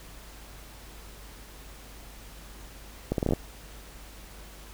accelerating click train, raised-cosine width 2 ms, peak -12 dBFS, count 8, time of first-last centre 3.12-3.335 s, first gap 62 ms, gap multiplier 0.75, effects added 50 Hz sine -47 dBFS peak until 4.73 s + pink hiss -49 dBFS RMS until 4.73 s

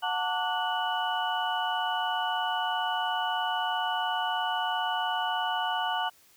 sine tone cluster, 730 / 893 / 1157 / 1468 / 2957 Hz, F#5 / A5 / D6 / F#6 / F#7, -24 / +25 / -26 / -14 / -2 cents, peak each -32 / -31 / -36 / -34 / -34 dBFS, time 0.02-6.1 s, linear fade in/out 20 ms, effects white hiss -60 dBFS RMS until 6.36 s

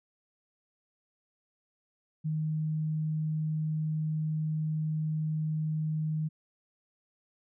sine tone, 155.56 Hz, D#3, in tune, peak -28 dBFS, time 2.24-6.29 s, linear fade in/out 20 ms, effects none

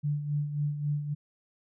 sine tone with tremolo, 146.83 Hz, D3, in tune, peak -25 dBFS, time 0.03-1.15 s, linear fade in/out 20 ms, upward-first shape sine, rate 3.7 Hz, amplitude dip 60%, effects none

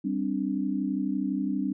sine chord, G suspended fourth, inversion none, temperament equal, 196 / 261.6 / 293.7 Hz, G3 / C4 / D4, 0 / 0 / 0 cents, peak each -30 dBFS, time 0.04-1.73 s, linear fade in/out 10 ms, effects none

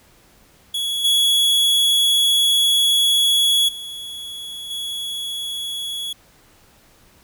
45% pulse tone with level steps, 3363 Hz, G#7, 21 cents sharp, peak -21 / -14 / -30 / -25 dBFS, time 0.74-6.13 s, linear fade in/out 5 ms, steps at 1.04 / 3.68 / 4.7 s, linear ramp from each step 10 ms, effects pink hiss -53 dBFS RMS until 7.23 s

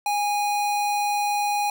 square tone, 823 Hz, G#5, 16 cents flat, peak -22 dBFS, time 0.06-1.7 s, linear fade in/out 2 ms, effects none

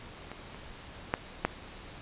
clicks, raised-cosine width 0.5 ms, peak -26 / -29 / -11 / -10 dBFS, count 4, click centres 0.316 / 0.546 / 1.139 / 1.45 s, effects pink hiss -47 dBFS RMS until 2.01 s + resampled to 8000 Hz

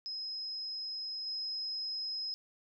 sine tone with level steps, 5110 Hz, D#8, 45 cents sharp, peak -37 / -35 dBFS, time 0.06-2.34 s, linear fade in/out 0 ms, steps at 1.26 s, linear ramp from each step 10 ms, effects none

